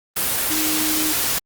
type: tone in noise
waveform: sine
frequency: 311.1 Hz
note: D#4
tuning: in tune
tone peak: -24 dBFS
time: 0.5-1.13 s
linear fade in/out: 10 ms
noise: white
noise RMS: -21 dBFS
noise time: 0.16-1.39 s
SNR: -6 dB
effects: Opus 32 kbps